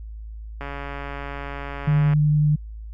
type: click train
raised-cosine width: 0.5 ms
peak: -18 dBFS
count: 216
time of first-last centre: 0.61-2.135 s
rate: 141 Hz
type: tone with vibrato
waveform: sine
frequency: 150 Hz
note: D3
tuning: 37 cents sharp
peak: -15 dBFS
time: 1.87-2.56 s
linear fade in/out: 10 ms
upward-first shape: triangle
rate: 11 Hz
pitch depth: 9 cents each way
effects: added 54 Hz sine -33 dBFS peak until 2.93 s